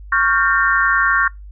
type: chord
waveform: sine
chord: G half-diminished seventh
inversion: second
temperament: equal with one note detuned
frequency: 1108.7 / 1396.9 / 1568 / 1820 Hz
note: Db6 / F6 / G6 / Bb6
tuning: 0 / 0 / 0 / -42 cents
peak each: -18 dBFS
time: 0.12-1.28 s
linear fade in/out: 5 ms
effects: noise-tail reverb RT60 0.2 s tail -25 dB re dry + added 50 Hz sine -33 dBFS peak until 1.51 s